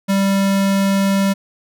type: tone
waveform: square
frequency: 196 Hz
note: G3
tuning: in tune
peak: -14 dBFS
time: 0.08-1.34 s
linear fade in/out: 20 ms
effects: none